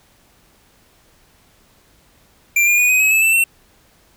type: tone with pitch steps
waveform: square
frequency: 2370 / 2416 / 2462 / 2509 / 2558 / 2607 / 2657 / 2708 Hz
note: D7 / D7 / D#7 / D#7 / D#7 / E7 / E7 / E7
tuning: +15 / +48 / -19 / +14 / +47 / -20 / +13 / +46 cents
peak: -12 dBFS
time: 2.56-3.44 s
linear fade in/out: 5 ms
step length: 110 ms
effects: pink hiss -54 dBFS RMS until 4.16 s